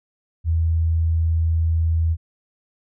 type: tone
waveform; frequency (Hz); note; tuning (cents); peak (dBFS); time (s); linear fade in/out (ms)
sine; 81.8; E2; -13; -16; 0.44-2.17; 50
effects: none